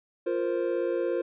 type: chord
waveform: triangle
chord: F suspended fourth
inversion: none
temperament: equal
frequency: 349.2 / 466.2 / 523.3 Hz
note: F4 / Bb4 / C5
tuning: 0 / 0 / 0 cents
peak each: -27 / -29 / -28 dBFS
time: 0.26-1.22 s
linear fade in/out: 10 ms
effects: resampled to 8000 Hz